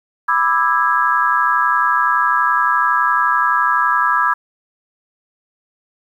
sine chord, E dominant seventh, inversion second, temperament just, 988.9 / 1186.7 / 1318.5 / 1648.1 Hz, B5 / D6 / E6 / G#6, +2 / +18 / 0 / -14 cents, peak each -18 dBFS, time 0.28-4.34 s, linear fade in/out 10 ms, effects 8-bit

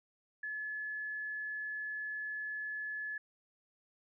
sine tone, 1714 Hz, A6, 46 cents flat, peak -37 dBFS, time 0.43-3.18 s, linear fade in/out 5 ms, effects none

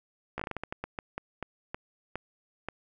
slowing click train, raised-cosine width 0.5 ms, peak -19 dBFS, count 16, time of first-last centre 0.38-2.686 s, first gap 15 ms, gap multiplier 1.29, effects none

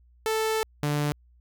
sawtooth tone pair in turn, 440 / 147.12 Hz, A4 / D3, 0 / +3 cents, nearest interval octave + perfect fifth, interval 1897 cents, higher first, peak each -20 dBFS, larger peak neither, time 0.26-0.63 / 0.83-1.12 s, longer first, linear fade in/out 0 ms, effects added 60 Hz sine -55 dBFS peak until 1.4 s

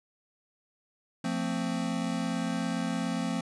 square chord, F major, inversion none, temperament equal with one note detuned, 174.61 / 224.4 / 261.6 Hz, F3 / A3 / C4, 0 / +34 / 0 cents, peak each -34 dBFS, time 1.24-3.41 s, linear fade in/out 5 ms, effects resampled to 22050 Hz + 11-bit

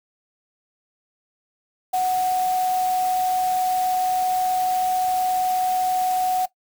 sine tone in noise, 739 Hz, F#5, 2 cents flat, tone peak -18 dBFS, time 1.93-6.46 s, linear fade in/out 10 ms, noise white, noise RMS -35 dBFS, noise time 1.93-6.46 s, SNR +14 dB, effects noise-tail reverb RT60 0.1 s tail -17 dB re dry

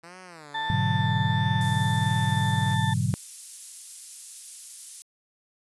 5% pulse tone with vibrato, 163.6 Hz, E3, 13 cents flat, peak -32 dBFS, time 0.03-2.75 s, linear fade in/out 10 ms, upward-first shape sine, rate 1.5 Hz, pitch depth 220 cents each way
harmonic tone, 886 Hz, A5, 12 cents sharp, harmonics 1 / 2 / 4, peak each -29 / -32 / -35 dBFS, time 0.54-2.94 s, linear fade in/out 10 ms
sine chord, G# half-diminished seventh, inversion none, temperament equal, 103.83 / 123.47 / 146.83 / 185 Hz, G#2 / B2 / D3 / F#3, 0 / 0 / 0 / 0 cents, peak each -27 / -27 / -28 / -30 dBFS, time 0.7-3.14 s, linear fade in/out 0 ms
pink high-pass noise, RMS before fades -39 dBFS, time 1.61-5.02 s, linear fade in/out 0 ms, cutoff 10000 Hz, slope 12 dB/octave
effects resampled to 24000 Hz

